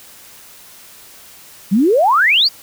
sine exponential sweep, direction up, 178.8 to 4963 Hz, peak -9 dBFS, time 1.71-2.49 s, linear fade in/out 20 ms, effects white hiss -41 dBFS RMS until 2.62 s

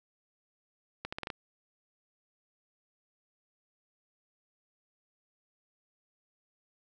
accelerating click train, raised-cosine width 0.3 ms, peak -20 dBFS, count 6, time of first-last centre 1.05-1.302 s, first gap 75 ms, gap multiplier 0.8, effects none

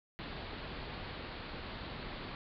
pink low-pass noise, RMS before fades -44 dBFS, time 0.19-2.35 s, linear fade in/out 0 ms, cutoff 4600 Hz, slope 96 dB/octave, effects none

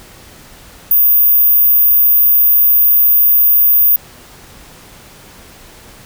sine tone, 14917 Hz, A#9, in tune, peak -6 dBFS, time 0.91-3.96 s, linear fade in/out 2 ms, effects pink hiss -39 dBFS RMS until 6.05 s

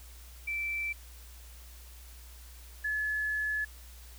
sine tone pair in turn, 2333 / 1713.1 Hz, D7 / A6, -12 / -47 cents, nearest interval perfect fourth, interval 535 cents, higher first, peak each -31 / -29 dBFS, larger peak second, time 0.47-0.93 / 2.84-3.65 s, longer second, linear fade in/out 10 ms, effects added 60 Hz sine -48 dBFS peak until 4.18 s + white hiss -55 dBFS RMS until 4.18 s

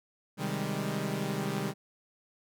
sawtooth chord, Ab major seventh, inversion first, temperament equal, 130.81 / 155.56 / 196 / 207.7 Hz, C3 / Eb3 / G3 / Ab3, 0 / 0 / 0 / 0 cents, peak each -34 / -32 / -31 / -34 dBFS, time 0.37-1.74 s, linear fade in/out 50 ms, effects none

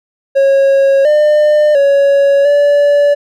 triangle tone with pitch steps, 547 / 601 / 559 / 577 Hz, C#5 / D5 / C#5 / D5, -23 / +40 / +14 / -31 cents, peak -4 dBFS, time 0.35-3.15 s, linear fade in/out 20 ms, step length 700 ms, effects none

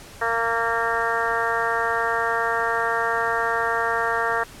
harmonic tone, 230 Hz, A#3, 23 cents flat, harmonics 2 / 3 / 4 / 5 / 6 / 7 / 8, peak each -28 / -28 / -28 / -28 / -28 / -28 / -28 dBFS, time 0.21-4.44 s, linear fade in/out 10 ms, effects pink hiss -43 dBFS RMS until 4.6 s + low-pass 12000 Hz 12 dB/octave

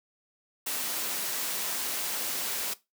white noise, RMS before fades -32 dBFS, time 0.66-2.74 s, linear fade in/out 10 ms, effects noise-tail reverb RT60 0.2 s tail -17 dB re dry + high-pass 200 Hz 12 dB/octave

